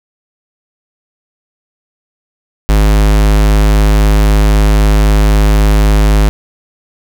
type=tone; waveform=square; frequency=51.91 Hz; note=G#1; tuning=in tune; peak=-6 dBFS; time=2.69-6.29 s; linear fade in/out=0 ms; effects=none

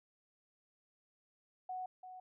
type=tone with echo; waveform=sine; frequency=740 Hz; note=F#5; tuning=in tune; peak=-39 dBFS; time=1.69-1.86 s; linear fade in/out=5 ms; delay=340 ms; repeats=1; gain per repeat=-9 dB; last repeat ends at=2.2 s; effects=none

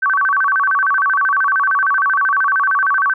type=tone with vibrato; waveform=sine; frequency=1318.5 Hz; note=E6; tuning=in tune; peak=-12 dBFS; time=0.02-3.14 s; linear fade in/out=10 ms; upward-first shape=square; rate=13 Hz; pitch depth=270 cents each way; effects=none

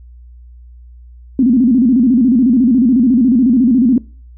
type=tone with vibrato; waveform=sine; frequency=246.9 Hz; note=B3; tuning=in tune; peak=-7 dBFS; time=1.39-3.98 s; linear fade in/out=2 ms; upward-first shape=square; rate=14 Hz; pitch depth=130 cents each way; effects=noise-tail reverb RT60 0.4 s tail -23 dB re dry + added 60 Hz sine -35 dBFS peak until 4.37 s

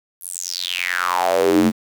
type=tone with high-pass filter sweep; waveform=square; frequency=44.67 Hz; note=F1; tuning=40 cents sharp; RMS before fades=-19 dBFS; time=0.2-1.72 s; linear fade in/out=50 ms; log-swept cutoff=12000 to 210 Hz; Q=6.4; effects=7-bit

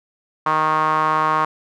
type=tone with band-pass filter; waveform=sawtooth; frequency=155.8 Hz; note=D#3; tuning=3 cents sharp; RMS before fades=-18 dBFS; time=0.46-1.45 s; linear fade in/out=5 ms; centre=1100 Hz; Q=5.2; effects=none

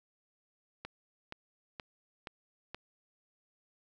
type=click train; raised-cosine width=0.3 ms; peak=-25 dBFS; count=5; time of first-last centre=0.85-2.746 s; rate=2.11 Hz; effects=none

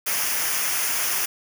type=noise with comb filter; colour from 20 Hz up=white; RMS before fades=-24 dBFS; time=0.06-1.26 s; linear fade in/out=10 ms; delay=0.25 ms; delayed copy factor=-0.65; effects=none

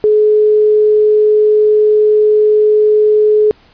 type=tone; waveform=sine; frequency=425.2 Hz; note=G#4; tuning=41 cents sharp; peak=-6 dBFS; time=0.04-3.51 s; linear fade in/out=0 ms; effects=pink hiss -47 dBFS RMS until 3.73 s + resampled to 11025 Hz

